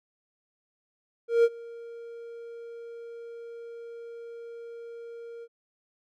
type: tone with ADSR envelope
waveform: triangle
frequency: 466.2 Hz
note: A#4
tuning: in tune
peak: -13 dBFS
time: 1.28-5.48 s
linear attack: 160 ms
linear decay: 46 ms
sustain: -24 dB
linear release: 50 ms
effects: MP3 64 kbps